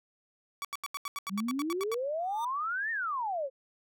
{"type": "tone bursts", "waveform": "sawtooth", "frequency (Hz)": 1137, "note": "C#6", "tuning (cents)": 44, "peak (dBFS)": -30, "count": 13, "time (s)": [0.62, 1.943], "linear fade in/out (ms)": 0, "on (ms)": 27, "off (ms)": 81}
{"type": "exponential two-way sweep", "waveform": "sine", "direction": "up then down", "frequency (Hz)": [184.2, 1864.7, 512], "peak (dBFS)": -30, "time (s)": [1.29, 3.5], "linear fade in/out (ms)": 50, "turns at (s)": 2.91}
{"type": "tone with exponential growth", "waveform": "square", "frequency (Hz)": 1200, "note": "D6", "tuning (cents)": 37, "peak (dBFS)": -36, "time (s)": [2.19, 2.45], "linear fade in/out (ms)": 5, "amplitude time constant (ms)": 55}
{"effects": []}